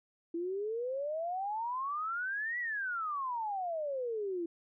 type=exponential two-way sweep; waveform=sine; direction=up then down; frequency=329.6 to 1975.5 to 329.6 Hz; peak=-33 dBFS; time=0.34-4.46 s; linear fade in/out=5 ms; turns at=2.59 s; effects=none